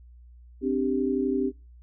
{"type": "chord", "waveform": "sine", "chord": "C suspended second", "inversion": "none", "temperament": "equal", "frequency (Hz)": [261.6, 293.7, 392], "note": ["C4", "D4", "G4"], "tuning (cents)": [0, 0, 0], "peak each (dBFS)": [-26, -29, -27], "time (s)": [0.61, 1.52], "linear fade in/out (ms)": 50, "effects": ["noise-tail reverb RT60 0.3 s tail -26 dB re dry", "added 60 Hz sine -47 dBFS peak until 1.82 s"]}